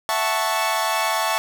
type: chord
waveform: sawtooth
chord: F# minor seventh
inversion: third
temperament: equal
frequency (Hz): 659.3 / 740 / 880 / 1108.7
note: E5 / F#5 / A5 / C#6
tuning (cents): 0 / 0 / 0 / 0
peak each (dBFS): -22 / -25 / -20 / -21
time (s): 0.09-1.38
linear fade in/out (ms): 0
effects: none